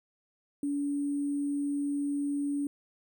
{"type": "tone with sample-and-hold", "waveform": "sine", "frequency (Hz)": 285.6, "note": "D4", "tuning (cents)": -48, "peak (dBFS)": -28, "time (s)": [0.63, 2.67], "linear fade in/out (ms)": 2, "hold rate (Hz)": 8820, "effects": []}